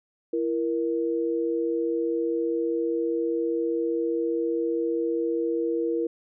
sine tone pair together, 334.9 / 470 Hz, E4 / A#4, +27 / +14 cents, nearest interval tritone, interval 587 cents, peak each -26 dBFS, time 0.33-6.07 s, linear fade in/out 5 ms, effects none

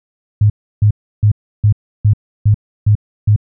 sine tone bursts, 104.9 Hz, G#2, 18 cents sharp, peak -6 dBFS, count 8, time 0.41-3.362 s, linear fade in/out 5 ms, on 89 ms, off 320 ms, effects none

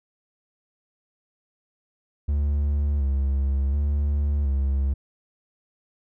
triangle tone with vibrato, 70.3 Hz, C#2, 25 cents sharp, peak -18 dBFS, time 2.28-4.94 s, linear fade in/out 10 ms, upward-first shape square, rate 0.69 Hz, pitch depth 48 cents each way, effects none

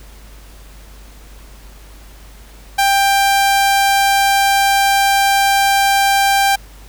sawtooth tone, 790 Hz, G5, 13 cents sharp, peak -7 dBFS, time 2.78-6.56 s, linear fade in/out 10 ms, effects added 50 Hz sine -37 dBFS peak until 6.88 s + pink hiss -44 dBFS RMS until 6.88 s

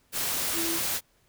sine tone in noise, 331.9 Hz, E4, 12 cents sharp, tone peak -31 dBFS, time 0.53-0.8 s, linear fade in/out 50 ms, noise white, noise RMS -29 dBFS, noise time 0.12-1.01 s, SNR -5 dB, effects pink hiss -66 dBFS RMS until 1.28 s

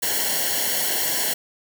white noise with comb filter, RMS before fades -23 dBFS, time 0.02-1.34 s, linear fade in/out 10 ms, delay 0.81 ms, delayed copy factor -0.8, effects none

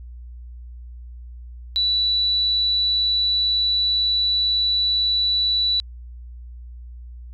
sine tone, 3951 Hz, B7, in tune, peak -17 dBFS, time 1.76-5.8 s, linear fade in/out 0 ms, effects added 60 Hz sine -35 dBFS peak until 7.33 s

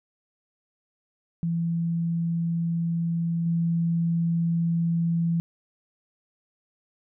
sine tone with level steps, 167.8 Hz, E3, 31 cents sharp, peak -23 / -21 dBFS, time 1.43-5.4 s, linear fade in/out 0 ms, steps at 3.46 s, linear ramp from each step 2 ms, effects none

